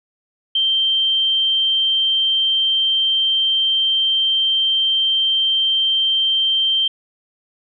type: tone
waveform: sine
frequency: 3140 Hz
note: G7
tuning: 2 cents sharp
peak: -14 dBFS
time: 0.55-6.88 s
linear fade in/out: 5 ms
effects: none